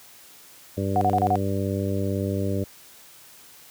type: harmonic tone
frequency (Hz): 98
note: G2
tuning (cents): 0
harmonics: 1 / 2 / 3 / 4 / 5 / 6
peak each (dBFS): -26 / -29 / -31 / -32 / -33 / -34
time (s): 0.77-2.64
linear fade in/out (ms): 5
type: tone bursts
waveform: sine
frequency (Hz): 734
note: F#5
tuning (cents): -14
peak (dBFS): -18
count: 5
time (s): 0.96-1.356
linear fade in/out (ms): 0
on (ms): 52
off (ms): 34
effects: white hiss -49 dBFS RMS until 3.7 s + high-pass 60 Hz 12 dB/octave